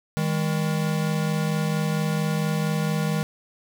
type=tone pair together; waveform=square; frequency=158.2 / 202.6 Hz; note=D#3 / G#3; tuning=+29 / -43 cents; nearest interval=major third; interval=428 cents; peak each=-24 / -28 dBFS; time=0.17-3.23 s; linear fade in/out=0 ms; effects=none